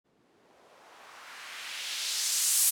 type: noise with low-pass filter sweep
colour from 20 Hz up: violet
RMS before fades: -33 dBFS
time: 0.04-2.71 s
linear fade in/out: 20 ms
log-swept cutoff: 220 to 11000 Hz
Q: 1.2
effects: none